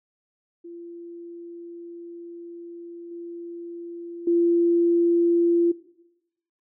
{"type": "tone with level steps", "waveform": "sine", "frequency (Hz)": 342.1, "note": "F4", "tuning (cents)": -36, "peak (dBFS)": [-37, -34, -17], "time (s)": [0.64, 5.72], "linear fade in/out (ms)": 10, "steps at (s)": [3.11, 4.27], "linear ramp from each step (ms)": 5, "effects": ["noise-tail reverb RT60 0.9 s tail -17 dB re dry"]}